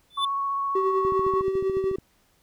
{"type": "tone with exponential growth", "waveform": "triangle", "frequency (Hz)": 3506, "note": "A7", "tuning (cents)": -7, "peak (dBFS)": -19, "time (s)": [0.1, 0.25], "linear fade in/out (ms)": 5, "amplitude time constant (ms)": 32}
{"type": "tone with vibrato", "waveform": "sine", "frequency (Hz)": 1108.7, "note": "C#6", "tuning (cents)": 0, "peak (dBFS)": -24, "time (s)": [0.17, 1.42], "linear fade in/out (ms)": 10, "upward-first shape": "sine", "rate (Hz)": 15, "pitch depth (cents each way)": 9}
{"type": "tone with tremolo", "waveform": "triangle", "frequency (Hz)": 383.3, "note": "G4", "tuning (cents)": -39, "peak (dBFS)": -18, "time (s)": [0.75, 1.96], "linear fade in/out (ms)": 5, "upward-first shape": "triangle", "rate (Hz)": 10, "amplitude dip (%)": 55}
{"type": "click train", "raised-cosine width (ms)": 3, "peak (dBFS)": -23, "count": 14, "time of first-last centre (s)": [1.05, 1.985], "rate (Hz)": 13.9}
{"effects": ["pink hiss -64 dBFS RMS until 2.42 s"]}